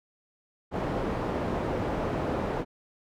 white low-pass noise, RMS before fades -30 dBFS, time 0.71-2.65 s, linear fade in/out 50 ms, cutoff 640 Hz, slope 12 dB/octave, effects none

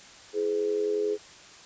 sine tone with amplitude modulation, 420.2 Hz, G#4, 20 cents sharp, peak -21 dBFS, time 0.33-1.18 s, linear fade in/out 50 ms, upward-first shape sine, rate 91.2 Hz, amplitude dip 70%, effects white hiss -49 dBFS RMS until 1.65 s + resampled to 16000 Hz

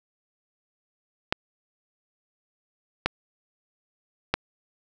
clicks, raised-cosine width 0.3 ms, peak -5 dBFS, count 3, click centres 1.325 / 3.06 / 4.34 s, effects none

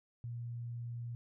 sine tone, 118.7 Hz, A#2, 32 cents sharp, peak -39 dBFS, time 0.24-1.15 s, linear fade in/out 0 ms, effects none

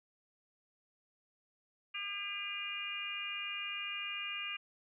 harmonic tone, 403 Hz, G4, 48 cents sharp, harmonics 3 / 4 / 5 / 6 / 7, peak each -48 / -50 / -50 / -41 / -41 dBFS, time 1.94-4.57 s, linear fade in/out 10 ms, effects none

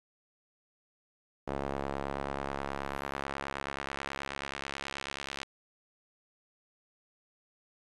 sawtooth tone with band-pass filter sweep, 69.3 Hz, C#2, in tune, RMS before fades -38 dBFS, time 1.47-5.44 s, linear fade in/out 10 ms, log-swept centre 630 to 3100 Hz, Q 0.89, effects resampled to 24000 Hz + 9-bit

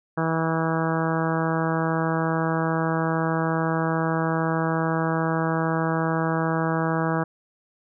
harmonic tone, 162.4 Hz, E3, 26 cents flat, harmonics 1 / 2 / 3 / 4 / 5 / 6 / 7 / 8 / 9 / 10, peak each -25 / -28 / -30 / -31 / -32 / -33 / -33 / -34 / -35 / -35 dBFS, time 0.17-7.24 s, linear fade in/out 10 ms, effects none

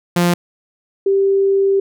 sawtooth / sine tone pair in turn, 174.61 / 392 Hz, F3 / G4, 0 / 0 cents, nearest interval octave + major second, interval 1400 cents, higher second, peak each -8 / -11 dBFS, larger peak first, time 0.16-0.34 / 1.06-1.8 s, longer second, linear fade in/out 5 ms, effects none

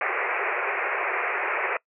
white band-pass noise, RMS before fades -27 dBFS, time 0.01-1.77 s, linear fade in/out 2 ms, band 360 to 2500 Hz, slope 96 dB/octave, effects noise-tail reverb RT60 0.1 s tail -23 dB re dry

